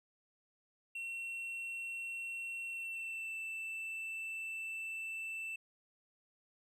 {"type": "tone with pitch glide", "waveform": "triangle", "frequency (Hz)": [2720, 2659], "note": ["F7", "E7"], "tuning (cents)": [-46, 14], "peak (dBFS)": -38, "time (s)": [0.95, 5.56], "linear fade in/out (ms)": 5, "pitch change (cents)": -40, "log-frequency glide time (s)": [2.67, 3.37], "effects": []}